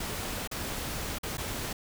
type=noise with dropouts; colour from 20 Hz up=pink; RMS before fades=-35 dBFS; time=0-1.73 s; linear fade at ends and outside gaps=5 ms; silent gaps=0.475-0.513 / 1.185-1.232 / 1.372-1.38 s; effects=none